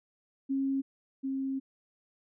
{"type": "tone pair in turn", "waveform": "sine", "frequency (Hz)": [271.1, 268.5], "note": ["C#4", "C4"], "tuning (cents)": [-38, 45], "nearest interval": "unison", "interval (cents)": 17, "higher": "first", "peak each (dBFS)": [-27, -30], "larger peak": "first", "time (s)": [[0.49, 0.82], [1.23, 1.6]], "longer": "second", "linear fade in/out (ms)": 20, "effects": []}